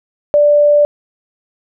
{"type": "tone", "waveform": "sine", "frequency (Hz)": 587.3, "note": "D5", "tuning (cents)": 0, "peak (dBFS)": -6, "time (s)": [0.34, 0.85], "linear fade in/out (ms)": 0, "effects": []}